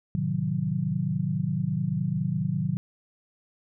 sine chord, A diminished seventh, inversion none, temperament equal, 110 / 130.81 / 155.56 / 185 Hz, A2 / C3 / Eb3 / Gb3, 0 / 0 / 0 / 0 cents, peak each -34 / -31 / -28 / -29 dBFS, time 0.15-2.77 s, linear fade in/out 0 ms, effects none

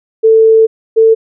sine tone pair in turn, 444.7 / 447 Hz, A4 / A4, +18 / +27 cents, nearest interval unison, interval 9 cents, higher second, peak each -3 dBFS, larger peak neither, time 0.23-0.67 / 0.96-1.15 s, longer first, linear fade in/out 20 ms, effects none

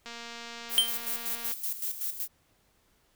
click train, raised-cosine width 0.2 ms, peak -25 dBFS, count 342, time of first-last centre 0.06-1.517 s, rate 234 Hz
violet noise with tremolo, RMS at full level -32 dBFS, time 0.69-2.28 s, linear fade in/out 50 ms, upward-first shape square, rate 5.3 Hz, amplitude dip 65%
square tone with exponential decay, 3136 Hz, G7, in tune, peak -16 dBFS, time 0.78-0.96 s, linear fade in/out 0 ms, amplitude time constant 39 ms
effects pink hiss -68 dBFS RMS until 3.15 s

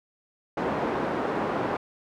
pink band-pass noise, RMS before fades -28 dBFS, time 0.57-1.77 s, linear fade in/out 5 ms, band 250 to 1100 Hz, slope 12 dB/octave, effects none

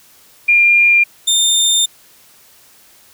sine / 25% pulse tone pair in turn, 2401 / 3617 Hz, D7 / A7, +38 / +47 cents, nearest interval perfect fifth, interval 709 cents, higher second, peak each -7 / -7 dBFS, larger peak neither, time 0.48-1.04 / 1.27-1.86 s, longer second, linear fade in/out 10 ms, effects white hiss -47 dBFS RMS until 3.13 s

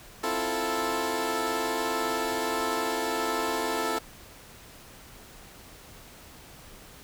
15% pulse chord, F major seventh, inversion second, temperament equal, 261.6 / 329.6 / 349.2 / 440 Hz, C4 / E4 / F4 / A4, 0 / 0 / 0 / 0 cents, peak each -29 / -27 / -29 / -23 dBFS, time 0.23-3.99 s, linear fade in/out 10 ms, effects pink hiss -49 dBFS RMS until 7.03 s

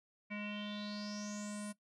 square tone with low-pass filter sweep, 207.7 Hz, G#3, in tune, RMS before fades -43 dBFS, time 0.3-1.73 s, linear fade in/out 20 ms, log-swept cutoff 2300 to 9900 Hz, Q 8, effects noise-tail reverb RT60 0.1 s tail -17 dB re dry

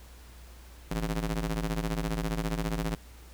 sawtooth ring-modulated tone, 108.2 Hz, A2, 29 cents flat, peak -22 dBFS, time 0.91-2.95 s, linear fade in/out 5 ms, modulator 61.5 Hz, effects added 60 Hz sine -48 dBFS peak until 3.33 s + pink hiss -55 dBFS RMS until 3.33 s

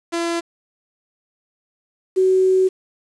sawtooth / sine tone pair in turn, 338.4 / 375.6 Hz, E4 / F#4, +45 / +26 cents, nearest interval major second, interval 181 cents, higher second, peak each -16 / -12 dBFS, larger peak second, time 0.12-0.41 / 2.16-2.69 s, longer second, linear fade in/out 20 ms, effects resampled to 22050 Hz + 7-bit

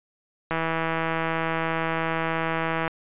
click train, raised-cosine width 0.5 ms, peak -11 dBFS, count 387, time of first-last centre 0.51-2.878 s, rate 163 Hz, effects resampled to 8000 Hz

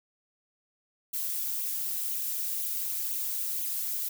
violet noise with flanger, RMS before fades -32 dBFS, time 1.13-4.09 s, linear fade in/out 10 ms, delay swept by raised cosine 0.29 to 5.49 ms, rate 2 Hz, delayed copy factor +0.7, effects none

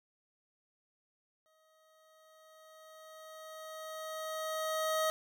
25% pulse tone with exponential growth, 631 Hz, D#5, 24 cents sharp, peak -25 dBFS, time 1.46-5.1 s, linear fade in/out 0 ms, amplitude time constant 790 ms, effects none

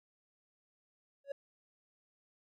triangle tone with exponential growth, 558 Hz, C#5, 11 cents sharp, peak -31 dBFS, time 1.24-1.32 s, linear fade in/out 5 ms, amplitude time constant 17 ms, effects none

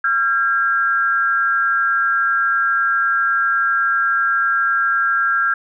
sine tone pair together, 1370 / 1617.9 Hz, F6 / G#6, -34 / -46 cents, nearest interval minor third, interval 288 cents, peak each -17 dBFS, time 0.04-5.54 s, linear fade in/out 5 ms, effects none

